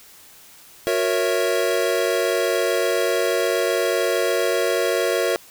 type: chord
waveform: square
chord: F# dominant seventh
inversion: none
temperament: equal with one note detuned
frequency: 365.5 / 466.2 / 554.4 / 659.3 Hz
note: F#4 / A#4 / C#5 / E5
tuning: -21 / 0 / 0 / 0 cents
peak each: -25 / -24 / -25 / -26 dBFS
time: 0.87-5.36 s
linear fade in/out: 0 ms
effects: white hiss -47 dBFS RMS until 5.5 s